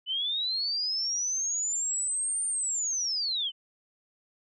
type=linear two-way sweep; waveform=sine; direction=up then down; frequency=2960 to 9020 to 2960 Hz; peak=-27 dBFS; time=0.06-3.52 s; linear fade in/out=50 ms; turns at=2.46 s; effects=none